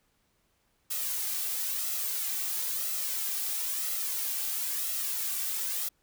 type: noise with flanger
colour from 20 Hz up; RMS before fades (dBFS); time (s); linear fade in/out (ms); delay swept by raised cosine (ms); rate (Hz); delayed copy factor
blue; -32; 0.9-5.89; 10; 1.5 to 2.6; 1; +0.55
effects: pink hiss -72 dBFS RMS until 6.02 s